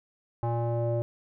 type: tone with low-pass filter sweep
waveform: square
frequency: 117.6 Hz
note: A#2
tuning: 16 cents sharp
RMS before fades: -28 dBFS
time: 0.43-1.02 s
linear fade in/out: 0 ms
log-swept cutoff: 850 to 550 Hz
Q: 4
effects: none